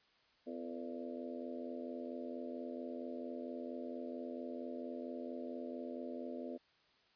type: harmonic tone with a mistuned harmonic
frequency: 84.4 Hz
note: E2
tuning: 41 cents sharp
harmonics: 3 / 4 / 5 / 6 / 7 / 8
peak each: -45 / -49 / -50 / -51 / -49 / -56 dBFS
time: 0.46-6.58 s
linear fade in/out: 20 ms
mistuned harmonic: 5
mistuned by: +68 cents
effects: white hiss -71 dBFS RMS until 7.15 s + resampled to 11025 Hz